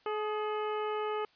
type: harmonic tone with a mistuned harmonic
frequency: 426.4 Hz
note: G#4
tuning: 46 cents sharp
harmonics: 1 / 2 / 3 / 4 / 5 / 6 / 7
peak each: -33 / -38 / -38 / -50 / -49 / -50 / -49 dBFS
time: 0.06-1.25 s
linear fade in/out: 2 ms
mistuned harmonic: 3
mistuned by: -37 cents
effects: white hiss -65 dBFS RMS until 1.35 s + resampled to 11025 Hz